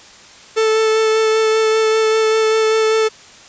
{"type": "tone with vibrato", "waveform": "45% pulse", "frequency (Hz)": 440, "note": "A4", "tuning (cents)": 0, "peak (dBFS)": -12, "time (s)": [0.56, 3.09], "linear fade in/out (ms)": 20, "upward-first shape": "sine", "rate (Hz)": 5.1, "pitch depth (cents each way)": 12, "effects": ["white hiss -41 dBFS RMS until 3.48 s", "resampled to 16000 Hz"]}